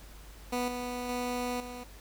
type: tone with level steps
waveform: 15% pulse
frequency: 246.4 Hz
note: B3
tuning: 4 cents flat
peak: -23 / -28 / -25 / -34 dBFS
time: 0.52-1.84 s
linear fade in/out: 10 ms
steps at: 0.68 / 1.09 / 1.6 s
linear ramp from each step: 2 ms
effects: added 50 Hz sine -49 dBFS peak until 2 s + pink hiss -54 dBFS RMS until 2 s